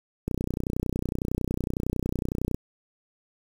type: click train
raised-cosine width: 3 ms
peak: -14 dBFS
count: 71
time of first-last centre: 0.28-2.545 s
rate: 30.9 Hz
effects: 7-bit